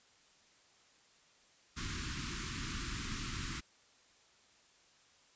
pink band-stop noise, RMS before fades -40 dBFS, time 1.76-3.61 s, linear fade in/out 20 ms, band 350 to 1100 Hz, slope 48 dB/octave, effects white hiss -66 dBFS RMS until 5.35 s + resampled to 16000 Hz

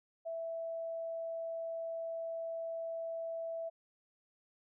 sine tone, 660 Hz, E5, 2 cents sharp, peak -37 dBFS, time 0.25-3.7 s, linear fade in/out 20 ms, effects none

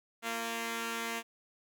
5% pulse tone pair together, 230 / 344.6 Hz, A#3 / F4, -23 / -23 cents, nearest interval perfect fifth, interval 700 cents, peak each -24 / -30 dBFS, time 0.22-1.23 s, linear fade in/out 50 ms, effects none

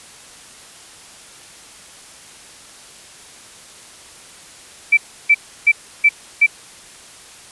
sine tone bursts, 2325 Hz, D7, 18 cents flat, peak -7 dBFS, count 5, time 4.92-6.465 s, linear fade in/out 10 ms, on 53 ms, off 320 ms, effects white hiss -41 dBFS RMS until 7.51 s + resampled to 24000 Hz

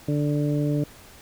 harmonic tone, 146.83 Hz, D3, in tune, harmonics 1 / 2 / 3 / 4, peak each -23 / -25 / -32 / -33 dBFS, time 0.08-0.84 s, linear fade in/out 5 ms, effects pink hiss -48 dBFS RMS until 1.21 s

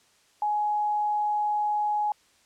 sine tone, 838 Hz, G#5, 15 cents sharp, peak -23 dBFS, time 0.42-2.12 s, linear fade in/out 2 ms, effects white hiss -62 dBFS RMS until 2.45 s + low-pass 8000 Hz 12 dB/octave

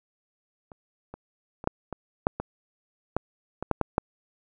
clicks, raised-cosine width 1 ms, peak -30 / -25 / -24 / -8 / -19 / -6 / -16 / -10 / -17 / -8 / -9 / -7 dBFS, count 12, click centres 0.718 / 1.14 / 1.641 / 1.674 / 1.927 / 2.269 / 2.4 / 3.166 / 3.626 / 3.713 / 3.813 / 3.981 s, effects none

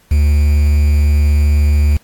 triangle tone with quantisation, 73.42 Hz, D2, in tune, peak -6 dBFS, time 0.11-1.97 s, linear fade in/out 5 ms, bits 5, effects pink hiss -51 dBFS RMS until 2.03 s + AAC 64 kbps

